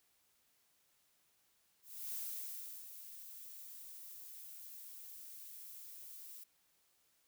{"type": "noise with ADSR envelope", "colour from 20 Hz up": "violet", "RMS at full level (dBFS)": -42, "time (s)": [1.82, 6.44], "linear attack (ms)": 320, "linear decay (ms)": 700, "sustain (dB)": -10, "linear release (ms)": 8, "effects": ["white hiss -75 dBFS RMS until 7.27 s"]}